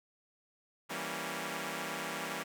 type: chord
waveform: 5% pulse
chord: E diminished seventh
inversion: none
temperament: equal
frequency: 164.81 / 196 / 233.1 / 277.2 Hz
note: E3 / G3 / Bb3 / Db4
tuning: 0 / 0 / 0 / 0 cents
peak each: -31 dBFS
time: 0.89-2.44 s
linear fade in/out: 20 ms
effects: none